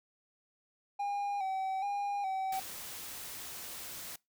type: tone with vibrato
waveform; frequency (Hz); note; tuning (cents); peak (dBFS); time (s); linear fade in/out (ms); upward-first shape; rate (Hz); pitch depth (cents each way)
triangle; 787; G5; +7; -30; 0.99-2.6; 10; square; 1.2; 49
type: noise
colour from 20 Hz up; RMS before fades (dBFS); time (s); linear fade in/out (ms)
white; -44; 2.52-4.16; 5
effects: noise-tail reverb RT60 0.2 s tail -23 dB re dry